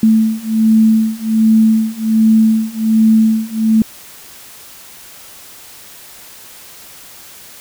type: beating tone pair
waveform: sine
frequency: 220 / 221.3 Hz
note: A3 / A3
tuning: 0 / +10 cents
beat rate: 1.3 Hz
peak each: -12 / -11 dBFS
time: 0.03-3.82 s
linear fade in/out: 2 ms
effects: white hiss -37 dBFS RMS until 7.6 s